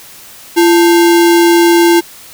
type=tone with sample-and-hold; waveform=sine; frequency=340.6 Hz; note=F4; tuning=43 cents flat; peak=-4 dBFS; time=0.56-2.01 s; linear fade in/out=20 ms; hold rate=1225 Hz; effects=white hiss -35 dBFS RMS until 2.33 s